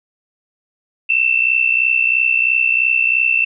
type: tone pair together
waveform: sine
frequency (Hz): 2637 / 2700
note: E7 / E7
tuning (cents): 0 / +41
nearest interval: unison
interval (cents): 41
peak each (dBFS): -15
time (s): 1.09-3.45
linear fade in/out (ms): 10
effects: none